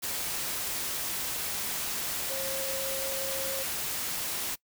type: tone in noise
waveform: sine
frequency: 538 Hz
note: C5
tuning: 48 cents sharp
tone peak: -35 dBFS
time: 2.29-3.64 s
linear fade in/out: 20 ms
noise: white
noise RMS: -33 dBFS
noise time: 0.02-4.56 s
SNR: -5 dB
effects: noise-tail reverb RT60 0.1 s tail -23 dB re dry